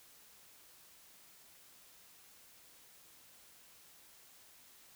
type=silence; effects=white hiss -61 dBFS RMS until 4.95 s